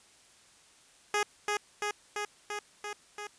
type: tone with echo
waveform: 10% pulse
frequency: 415.1 Hz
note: G#4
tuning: 1 cent flat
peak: -18 dBFS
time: 1.14-1.23 s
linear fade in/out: 2 ms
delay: 340 ms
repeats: 6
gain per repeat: -2 dB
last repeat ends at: 3.27 s
effects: white hiss -60 dBFS RMS until 3.38 s + resampled to 22050 Hz